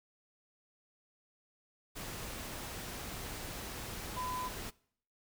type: tone in noise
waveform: sine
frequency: 1006 Hz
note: B5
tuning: 32 cents sharp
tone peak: -36 dBFS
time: 4.16-4.49 s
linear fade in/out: 20 ms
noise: pink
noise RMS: -43 dBFS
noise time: 1.95-4.71 s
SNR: +4 dB
effects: noise-tail reverb RT60 0.6 s tail -23 dB re dry